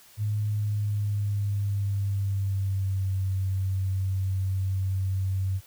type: tone with pitch glide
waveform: sine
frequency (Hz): 105.2 to 95.36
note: G#2 to G2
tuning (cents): +23 to -47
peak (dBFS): -24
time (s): 0.17-5.61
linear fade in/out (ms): 50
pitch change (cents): -170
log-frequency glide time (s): 0.49-3.18
effects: white hiss -54 dBFS RMS until 5.66 s